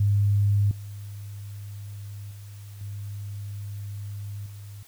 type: tone with level steps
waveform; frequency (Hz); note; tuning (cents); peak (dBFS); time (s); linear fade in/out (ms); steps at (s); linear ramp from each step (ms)
sine; 101.6; G#2; -38; -18 / -35 / -39 / -32 / -38; 0-4.83; 5; 0.71 / 2.31 / 2.81 / 4.46; 2
effects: white hiss -54 dBFS RMS until 4.87 s